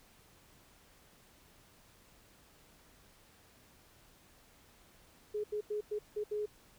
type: tone bursts at uneven times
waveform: sine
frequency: 420 Hz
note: G#4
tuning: 19 cents sharp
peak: -33 dBFS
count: 6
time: 5.34-5.44 / 5.52-5.61 / 5.7-5.81 / 5.91-5.99 / 6.16-6.24 / 6.31-6.46 s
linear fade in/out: 10 ms
effects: pink hiss -63 dBFS RMS until 6.78 s